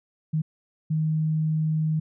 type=tone bursts at uneven times; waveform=sine; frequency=156.6 Hz; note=D#3; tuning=11 cents sharp; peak=-21 dBFS; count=2; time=0.33-0.42 / 0.9-2 s; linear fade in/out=10 ms; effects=none